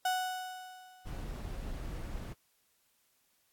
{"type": "tone with exponential decay", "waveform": "35% pulse", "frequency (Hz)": 740, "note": "F#5", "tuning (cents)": 0, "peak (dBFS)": -26, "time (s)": [0.05, 1.39], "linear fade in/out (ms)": 5, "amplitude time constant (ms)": 290}
{"type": "noise", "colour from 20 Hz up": "brown", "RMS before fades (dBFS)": -40, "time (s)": [1.05, 2.34], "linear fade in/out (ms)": 20}
{"effects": ["white hiss -73 dBFS RMS until 3.52 s", "AAC 64 kbps"]}